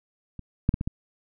clicks, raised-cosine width 5 ms, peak -25 / -7 / -12 / -16 / -15 dBFS, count 5, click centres 0.393 / 0.691 / 0.741 / 0.811 / 0.875 s, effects none

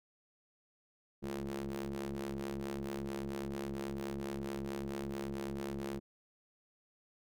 sawtooth ring-modulated tone, 69.3 Hz, C#2, in tune, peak -31 dBFS, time 1.22-6 s, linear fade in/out 20 ms, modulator 275 Hz, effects none

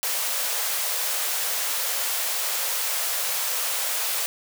white high-pass noise, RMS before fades -26 dBFS, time 0.03-4.26 s, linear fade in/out 0 ms, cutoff 450 Hz, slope 96 dB/octave, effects none

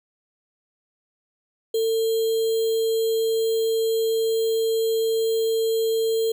sine tone with sample-and-hold, 448.9 Hz, A4, 35 cents sharp, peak -19 dBFS, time 1.74-6.32 s, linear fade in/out 5 ms, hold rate 3675 Hz, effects none

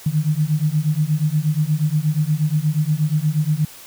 sine beating tone pair, 148.6 / 157 Hz, D3 / D#3, +21 / +16 cents, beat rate 8.4 Hz, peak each -19 dBFS, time 0.06-3.65 s, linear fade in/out 5 ms, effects white hiss -41 dBFS RMS until 3.86 s

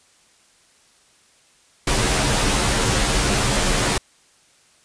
pink noise with comb filter, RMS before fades -19 dBFS, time 1.87-3.98 s, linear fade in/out 5 ms, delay 12 ms, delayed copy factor -0.85, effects white hiss -56 dBFS RMS until 4.84 s + resampled to 22050 Hz

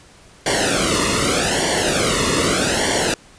pink noise with flanger, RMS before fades -18 dBFS, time 0.46-3.14 s, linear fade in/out 2 ms, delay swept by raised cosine 0.78 to 1.29 ms, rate 0.82 Hz, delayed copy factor -0.9, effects pink hiss -47 dBFS RMS until 3.38 s + resampled to 22050 Hz

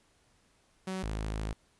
sawtooth tone pair in turn, 188.2 / 53.23 Hz, F#3 / G#1, +30 / +43 cents, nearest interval octave + minor seventh, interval 2187 cents, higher first, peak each -30 / -29 dBFS, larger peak second, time 0.87-1.03 / 1.03-1.53 s, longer second, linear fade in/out 5 ms, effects pink hiss -68 dBFS RMS until 1.79 s + resampled to 24000 Hz

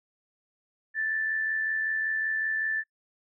sine tone with amplitude modulation, 1760 Hz, A6, in tune, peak -24 dBFS, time 0.94-2.84 s, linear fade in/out 50 ms, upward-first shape sine, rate 85.3 Hz, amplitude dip 40%, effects noise-tail reverb RT60 0.1 s tail -25 dB re dry

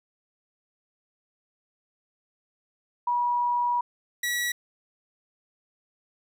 sine / sawtooth tone pair in turn, 967 / 1934 Hz, B5 / B6, -37 / -37 cents, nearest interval octave, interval 1200 cents, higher second, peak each -22 dBFS, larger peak neither, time 3.07-3.81 / 4.23-4.52 s, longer first, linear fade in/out 5 ms, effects none

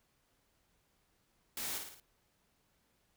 white noise with echo, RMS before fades -40 dBFS, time 1.57-1.78 s, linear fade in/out 2 ms, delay 55 ms, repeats 4, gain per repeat -5 dB, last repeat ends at 2 s, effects pink hiss -75 dBFS RMS until 3.16 s

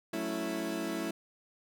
30% pulse chord, F# minor seventh, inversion none, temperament equal, 185 / 220 / 277.2 / 329.6 Hz, F#3 / A3 / C#4 / E4, 0 / 0 / 0 / 0 cents, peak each -39 / -37 / -38 / -33 dBFS, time 0.13-1.11 s, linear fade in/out 5 ms, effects none

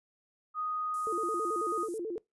sine tone, 1244.5 Hz, D#6, in tune, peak -31 dBFS, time 0.54-1.88 s, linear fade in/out 50 ms
white high-pass noise, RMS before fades -48 dBFS, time 0.94-1.98 s, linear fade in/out 0 ms, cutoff 7400 Hz, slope 24 dB/octave
sine tone with vibrato, 392 Hz, G4, in tune, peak -33 dBFS, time 1.07-2.18 s, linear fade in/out 0 ms, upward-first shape square, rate 9.2 Hz, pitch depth 210 cents each way
effects noise-tail reverb RT60 0.2 s tail -24 dB re dry + resampled to 24000 Hz

